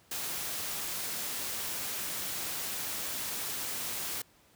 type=noise; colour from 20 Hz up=white; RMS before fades=-36 dBFS; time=0.11-4.22 s; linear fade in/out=5 ms; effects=pink hiss -63 dBFS RMS until 4.55 s + high-pass 60 Hz 12 dB/octave